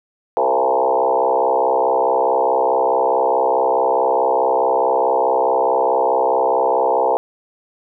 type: tone with frequency modulation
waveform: sine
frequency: 673 Hz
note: E5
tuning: 36 cents sharp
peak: -13 dBFS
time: 0.37-7.17 s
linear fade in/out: 0 ms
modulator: 64.7 Hz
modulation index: 4
effects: none